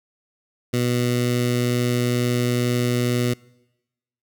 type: tone with notch filter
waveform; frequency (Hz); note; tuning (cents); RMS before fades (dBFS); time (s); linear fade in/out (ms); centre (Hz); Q
15% pulse; 122.2; B2; -18; -21; 0.73-3.34; 10; 960; 0.95
effects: noise-tail reverb RT60 1.0 s tail -25 dB re dry